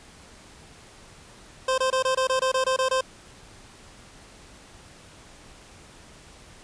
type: tone bursts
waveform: 25% pulse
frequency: 521 Hz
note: C5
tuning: 7 cents flat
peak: -17 dBFS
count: 11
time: 1.68-3.01 s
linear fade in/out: 5 ms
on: 100 ms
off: 23 ms
effects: pink hiss -49 dBFS RMS until 6.63 s + resampled to 22050 Hz